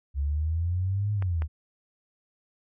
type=exponential two-way sweep; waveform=sine; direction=up then down; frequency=68.2 to 105.7 to 73.9 Hz; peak=-24 dBFS; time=0.14-1.48 s; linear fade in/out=50 ms; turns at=1.13 s
type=clicks; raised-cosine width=0.5 ms; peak=-23 dBFS; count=2; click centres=1.224 / 1.421 s
effects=none